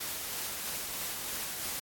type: noise with tremolo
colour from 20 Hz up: white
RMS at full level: -36 dBFS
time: 0-1.8 s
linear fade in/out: 10 ms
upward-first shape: sine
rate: 3.1 Hz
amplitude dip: 25%
effects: AAC 64 kbps